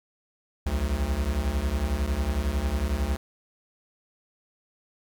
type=beating tone pair; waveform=square; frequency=61.74 / 72.74 Hz; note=B1 / D2; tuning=0 / -16 cents; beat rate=11 Hz; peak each=-29 / -27 dBFS; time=0.66-3.17 s; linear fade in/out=5 ms; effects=10-bit